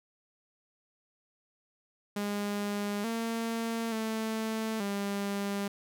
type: tone with pitch steps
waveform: sawtooth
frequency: 204.5 / 228.4 / 221.1 / 200.5 Hz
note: G#3 / A#3 / A3 / G3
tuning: -26 / -35 / +9 / +39 cents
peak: -27 dBFS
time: 2.16-5.68 s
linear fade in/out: 5 ms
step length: 880 ms
effects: none